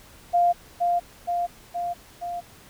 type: tone with echo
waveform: sine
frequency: 699 Hz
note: F5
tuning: 1 cent sharp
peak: -16 dBFS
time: 0.33-0.53 s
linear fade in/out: 20 ms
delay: 470 ms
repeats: 4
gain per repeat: -3 dB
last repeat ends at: 2.41 s
effects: pink hiss -50 dBFS RMS until 2.69 s